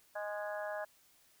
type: harmonic tone with a mistuned harmonic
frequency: 207.7 Hz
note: G#3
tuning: in tune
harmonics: 3 / 4 / 5 / 6 / 7 / 8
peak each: -39 / -45 / -50 / -52 / -50 / -45 dBFS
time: 0.15-0.85 s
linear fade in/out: 10 ms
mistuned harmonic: 6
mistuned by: -24 cents
effects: white hiss -67 dBFS RMS until 1.4 s